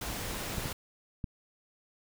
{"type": "noise", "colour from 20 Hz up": "pink", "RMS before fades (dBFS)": -37, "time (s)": [0.01, 0.73], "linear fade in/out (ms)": 5}
{"type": "clicks", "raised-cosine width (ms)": 5, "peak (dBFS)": -22, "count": 3, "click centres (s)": [0.582, 0.659, 1.242]}
{"effects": []}